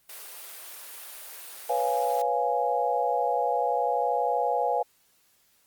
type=high-pass noise; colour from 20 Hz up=white; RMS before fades=-42 dBFS; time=0.09-2.22 s; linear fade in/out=5 ms; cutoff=420 Hz; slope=24 dB/octave
type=chord; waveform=sine; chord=C# dominant seventh; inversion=third; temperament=equal; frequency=493.9 / 554.4 / 698.5 / 830.6 Hz; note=B4 / C#5 / E#5 / G#5; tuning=0 / 0 / 0 / 0 cents; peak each=-29 / -31 / -28 / -27 dBFS; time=1.69-4.83 s; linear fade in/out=10 ms
effects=white hiss -65 dBFS RMS until 5.66 s + Opus 32 kbps